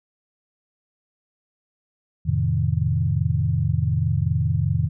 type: chord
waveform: sine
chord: F dominant seventh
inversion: none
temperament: equal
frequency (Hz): 87.31 / 110 / 130.81 / 155.56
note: F2 / A2 / C3 / Eb3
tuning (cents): 0 / 0 / 0 / 0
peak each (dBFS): -24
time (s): 2.25-4.89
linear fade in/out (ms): 20
effects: none